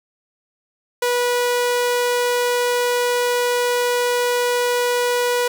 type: tone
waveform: sawtooth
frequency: 488.1 Hz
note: B4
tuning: 20 cents flat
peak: -13 dBFS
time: 1.02-5.48 s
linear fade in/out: 5 ms
effects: none